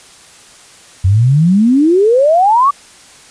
sine exponential sweep, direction up, 89.2 to 1174.7 Hz, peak -6 dBFS, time 1.04-2.71 s, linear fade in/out 10 ms, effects white hiss -40 dBFS RMS until 3.3 s + resampled to 22050 Hz

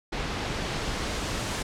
pink noise with low-pass filter sweep, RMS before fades -31 dBFS, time 0.12-1.63 s, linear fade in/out 10 ms, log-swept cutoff 4100 to 8400 Hz, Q 0.75, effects none

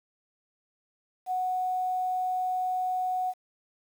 sine tone with quantisation, 738 Hz, F#5, 5 cents flat, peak -26 dBFS, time 1.26-3.34 s, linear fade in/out 50 ms, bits 9, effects none

